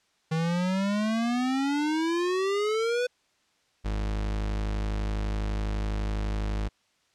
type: exponential sweep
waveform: square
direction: up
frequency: 158.1 to 501 Hz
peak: -25 dBFS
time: 0.31-3.07 s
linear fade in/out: 10 ms
type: tone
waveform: 40% pulse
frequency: 52 Hz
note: G#1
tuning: 3 cents sharp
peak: -26 dBFS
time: 3.84-6.69 s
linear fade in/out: 20 ms
effects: white hiss -68 dBFS RMS until 7.14 s + low-pass 6000 Hz 12 dB/octave